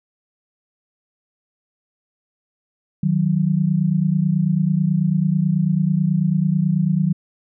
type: tone pair together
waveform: sine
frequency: 156.1 / 185.25 Hz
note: D#3 / F#3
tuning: +6 / +2 cents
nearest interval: minor third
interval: 296 cents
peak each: -18 / -18 dBFS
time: 3.03-7.13 s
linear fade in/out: 5 ms
effects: none